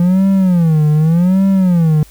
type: tone with vibrato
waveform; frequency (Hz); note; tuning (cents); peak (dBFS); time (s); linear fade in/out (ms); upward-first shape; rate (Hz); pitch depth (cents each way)
triangle; 171.4; F3; -32; -6; 0-2.03; 2; sine; 0.85; 220
effects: added 50 Hz sine -41 dBFS peak until 2.1 s + white hiss -45 dBFS RMS until 2.1 s